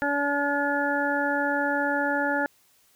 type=harmonic tone; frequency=285.8 Hz; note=D4; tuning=47 cents flat; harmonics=1 / 2 / 3 / 5 / 6; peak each=-29 / -29 / -29 / -29 / -29 dBFS; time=0.02-2.46 s; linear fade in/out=0 ms; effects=white hiss -62 dBFS RMS until 2.95 s